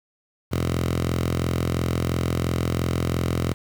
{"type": "tone with high-pass filter", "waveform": "5% pulse", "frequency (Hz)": 42.92, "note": "F1", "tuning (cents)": -29, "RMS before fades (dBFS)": -24, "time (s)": [0.51, 3.54], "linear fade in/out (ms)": 20, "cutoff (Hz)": 100, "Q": 4.5, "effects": ["7-bit"]}